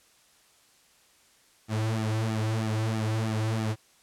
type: tone with flanger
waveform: sawtooth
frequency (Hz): 110.1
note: A2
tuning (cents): +2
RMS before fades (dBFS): -28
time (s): 1.68-3.76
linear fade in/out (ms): 50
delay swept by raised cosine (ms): 1.9 to 4.9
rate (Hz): 3.1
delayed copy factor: -0.95
effects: white hiss -61 dBFS RMS until 4.02 s + low-pass 10000 Hz 12 dB/octave